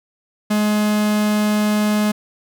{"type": "tone", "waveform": "45% pulse", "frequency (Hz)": 210.7, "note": "G#3", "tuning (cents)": 25, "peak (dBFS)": -15, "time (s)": [0.5, 2.12], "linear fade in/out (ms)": 10, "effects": []}